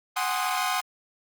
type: chord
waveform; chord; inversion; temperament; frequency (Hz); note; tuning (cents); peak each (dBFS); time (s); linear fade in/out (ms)
sawtooth; Ab dominant seventh; third; equal with one note detuned; 740 / 814 / 1046.5 / 1244.5; Gb5 / Ab5 / C6 / Eb6; 0 / -35 / 0 / 0; -25 / -29 / -26 / -27; 0.16-0.81; 10
effects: Opus 24 kbps